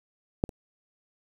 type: clicks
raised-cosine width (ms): 2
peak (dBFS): -10 / -27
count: 2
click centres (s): 0.439 / 0.492
effects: 8-bit